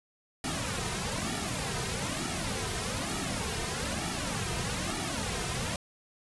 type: noise with flanger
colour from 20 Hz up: pink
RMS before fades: -33 dBFS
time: 0.44-5.76 s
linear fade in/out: 2 ms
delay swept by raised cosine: 1.9 to 3.6 ms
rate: 1.1 Hz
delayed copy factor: -0.75
effects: resampled to 24000 Hz